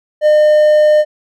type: tone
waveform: triangle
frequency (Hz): 606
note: D#5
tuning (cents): -46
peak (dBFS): -4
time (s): 0.21-1.05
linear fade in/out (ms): 50
effects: none